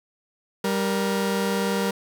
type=tone pair together; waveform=sawtooth; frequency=196 / 470.4 Hz; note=G3 / A#4; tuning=0 / +16 cents; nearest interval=octave + minor third; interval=1516 cents; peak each=-20 / -22 dBFS; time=0.64-1.91 s; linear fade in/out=5 ms; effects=none